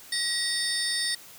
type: tone cluster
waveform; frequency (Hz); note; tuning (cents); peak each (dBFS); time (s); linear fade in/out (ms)
sine; 1904 / 3677 / 4588 / 5300 / 8950; A#6 / A#7 / D8 / E8 / C#9; +36 / -24 / -41 / +9 / +16; -31; 0.12-1.15; 5
effects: tanh soft clip ceiling -18 dBFS + white hiss -48 dBFS RMS until 1.38 s